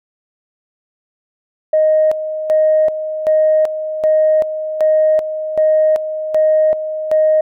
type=tone with tremolo; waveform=sine; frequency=622.3 Hz; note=D#5; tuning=in tune; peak=-8 dBFS; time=1.73-7.41 s; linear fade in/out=5 ms; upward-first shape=square; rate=1.3 Hz; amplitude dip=70%; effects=tanh soft clip ceiling -4 dBFS